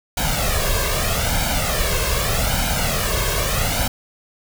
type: noise with flanger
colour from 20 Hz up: pink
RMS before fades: -20 dBFS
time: 0.17-3.88 s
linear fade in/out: 5 ms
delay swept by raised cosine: 1.3 to 1.87 ms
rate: 0.81 Hz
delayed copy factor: +0.75
effects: none